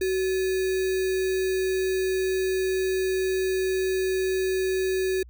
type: tone with sample-and-hold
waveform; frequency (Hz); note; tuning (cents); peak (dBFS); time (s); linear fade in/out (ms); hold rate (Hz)
sine; 375.5; F#4; +26; -22; 0.01-5.23; 5; 2100
effects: added 60 Hz sine -44 dBFS peak until 5.29 s